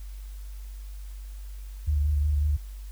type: tone with vibrato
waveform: sine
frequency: 73.7 Hz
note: D2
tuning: 7 cents sharp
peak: -21 dBFS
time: 1.87-2.57 s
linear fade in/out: 10 ms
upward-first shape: sine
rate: 5.5 Hz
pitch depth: 31 cents each way
effects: added 49 Hz sine -36 dBFS peak until 2.91 s + white hiss -56 dBFS RMS until 2.91 s